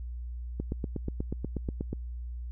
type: click train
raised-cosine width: 3 ms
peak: -19 dBFS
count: 12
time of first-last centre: 0.6-1.93 s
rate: 8.27 Hz
effects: added 60 Hz sine -35 dBFS peak until 2.51 s